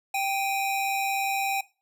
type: tone pair together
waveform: square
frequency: 784 / 2489 Hz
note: G5 / D#7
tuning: 0 / 0 cents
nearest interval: octave + minor sixth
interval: 2000 cents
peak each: -27 / -31 dBFS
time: 0.14-1.61 s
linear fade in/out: 5 ms
effects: noise-tail reverb RT60 0.3 s tail -19 dB re dry